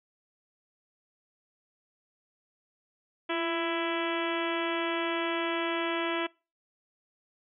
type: harmonic tone with a mistuned harmonic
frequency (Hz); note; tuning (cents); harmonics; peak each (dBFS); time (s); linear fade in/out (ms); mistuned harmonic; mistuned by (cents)
332.1; E4; +13; 1 / 2 / 3 / 4 / 5 / 6 / 7 / 8 / 9 / 10; -32 / -35 / -37 / -38 / -39 / -40 / -40 / -41 / -42 / -42; 3.29-6.27; 10; 1; +37
effects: noise-tail reverb RT60 0.3 s tail -24 dB re dry

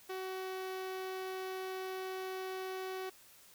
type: tone with notch filter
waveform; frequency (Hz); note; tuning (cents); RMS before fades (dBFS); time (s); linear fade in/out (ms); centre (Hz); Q
sawtooth; 376.2; F#4; +29; -41; 0.09-3.1; 10; 8200; 0.91
effects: white hiss -60 dBFS RMS until 3.54 s

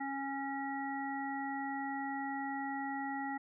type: harmonic tone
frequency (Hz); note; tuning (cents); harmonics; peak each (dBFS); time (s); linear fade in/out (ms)
275; C#4; -14; 1 / 3 / 5 / 7; -40 / -39 / -49 / -43; 0-3.38; 10
effects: none

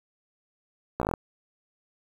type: slowing click train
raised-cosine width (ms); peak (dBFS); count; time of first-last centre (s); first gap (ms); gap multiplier
1; -13; 8; 1-1.138; 15; 1.09
effects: 7-bit

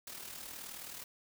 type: noise with amplitude modulation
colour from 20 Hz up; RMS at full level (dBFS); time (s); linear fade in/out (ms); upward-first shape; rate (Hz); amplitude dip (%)
white; -44; 0.07-1.04; 2; sine; 39; 55
effects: none

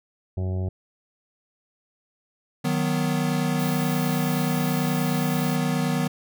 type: harmonic tone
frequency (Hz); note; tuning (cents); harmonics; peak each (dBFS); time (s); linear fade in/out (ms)
93; F#2; +9; 1 / 2 / 3 / 4 / 5 / 6 / 7 / 8 / 9; -24 / -34 / -45 / -37 / -48 / -44 / -43 / -50 / -53; 0.37-0.69; 5
type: chord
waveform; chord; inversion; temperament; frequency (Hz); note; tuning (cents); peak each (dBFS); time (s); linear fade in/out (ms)
square; B major; first; equal; 155.56 / 185 / 246.9; D#3 / F#3 / B3; 0 / 0 / 0; -26 / -28 / -27; 2.64-6.08; 10
type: noise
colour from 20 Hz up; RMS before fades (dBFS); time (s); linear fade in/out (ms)
violet; -37; 3.59-5.56; 5
effects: none

